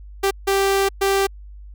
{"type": "tone bursts at uneven times", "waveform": "sawtooth", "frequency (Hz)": 392, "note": "G4", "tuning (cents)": 0, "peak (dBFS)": -12, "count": 3, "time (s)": [[0.23, 0.31], [0.47, 0.89], [1.01, 1.27]], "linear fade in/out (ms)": 10, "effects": ["added 50 Hz sine -36 dBFS peak until 1.74 s"]}